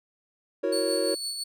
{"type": "chord", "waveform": "triangle", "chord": "F# dominant seventh", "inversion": "third", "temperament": "equal with one note detuned", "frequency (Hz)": [327.2, 370, 466.2, 554.4], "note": ["E4", "F#4", "A#4", "C#5"], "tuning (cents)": [-13, 0, 0, 0], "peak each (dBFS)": [-29, -28, -28, -26], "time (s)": [0.63, 1.15], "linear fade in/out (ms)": 10}
{"type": "tone with tremolo", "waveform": "30% pulse", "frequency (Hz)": 4435, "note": "C#8", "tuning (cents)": 0, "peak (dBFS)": -26, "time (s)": [0.72, 1.44], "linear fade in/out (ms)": 10, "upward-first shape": "sine", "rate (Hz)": 5.9, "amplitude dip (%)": 40}
{"effects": []}